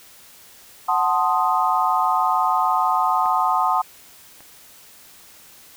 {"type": "chord", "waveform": "sine", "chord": "F# diminished seventh", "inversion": "none", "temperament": "equal", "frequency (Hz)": [740, 880, 1046.5, 1244.5], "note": ["F#5", "A5", "C6", "Eb6"], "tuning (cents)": [0, 0, 0, 0], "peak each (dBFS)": -22, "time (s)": [0.88, 3.82], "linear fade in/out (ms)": 10}
{"type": "clicks", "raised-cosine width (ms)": 0.5, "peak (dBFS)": [-24, -29], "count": 2, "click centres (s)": [3.259, 4.406]}
{"effects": ["white hiss -47 dBFS RMS until 5.76 s"]}